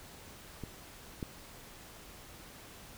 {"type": "clicks", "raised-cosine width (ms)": 3, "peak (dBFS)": [-27, -23], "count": 2, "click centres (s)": [0.637, 1.228], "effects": ["pink hiss -52 dBFS RMS until 2.97 s"]}